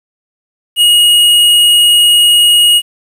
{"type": "tone", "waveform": "square", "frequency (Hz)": 2882, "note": "F#7", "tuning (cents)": -46, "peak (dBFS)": -5, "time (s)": [0.76, 2.82], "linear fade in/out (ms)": 50, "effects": ["7-bit"]}